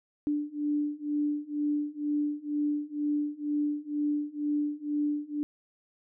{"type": "beating tone pair", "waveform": "sine", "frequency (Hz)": [293.7, 295.8], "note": ["D4", "D4"], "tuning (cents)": [0, 13], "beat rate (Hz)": 2.1, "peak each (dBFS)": [-31, -30], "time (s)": [0.27, 5.43], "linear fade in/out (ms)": 0, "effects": []}